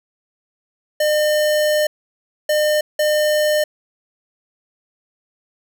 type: tone bursts at uneven times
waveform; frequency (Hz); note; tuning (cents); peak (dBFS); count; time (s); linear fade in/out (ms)
square; 605; D#5; -49; -15; 3; 1-1.87 / 2.49-2.81 / 2.99-3.64; 5
effects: none